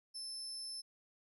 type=tone; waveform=35% pulse; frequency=5274 Hz; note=E8; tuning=in tune; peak=-40 dBFS; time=0.14-0.82 s; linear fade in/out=20 ms; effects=none